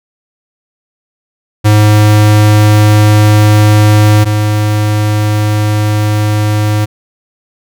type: tone pair in turn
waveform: square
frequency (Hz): 105.7 / 105.7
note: G#2 / G#2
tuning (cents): +31 / +31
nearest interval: unison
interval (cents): 0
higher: neither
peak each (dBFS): -4 / -9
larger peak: first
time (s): 1.64-4.25 / 4.25-6.86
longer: neither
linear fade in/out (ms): 20
effects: none